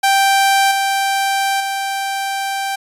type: tone with level steps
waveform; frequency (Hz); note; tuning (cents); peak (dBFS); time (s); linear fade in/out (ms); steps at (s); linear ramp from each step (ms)
sawtooth; 784; G5; 0; -7 / -11 / -15; 0.03-2.76; 10; 0.71 / 1.6; 5
effects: resampled to 32000 Hz